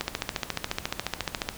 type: click train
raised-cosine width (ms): 0.2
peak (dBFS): -9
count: 22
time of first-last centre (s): 0.01-1.489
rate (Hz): 14.2
effects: pink hiss -43 dBFS RMS until 1.57 s